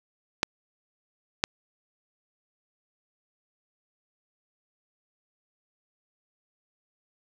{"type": "clicks", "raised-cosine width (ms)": 0.2, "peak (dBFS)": -4, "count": 2, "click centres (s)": [0.431, 1.439], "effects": []}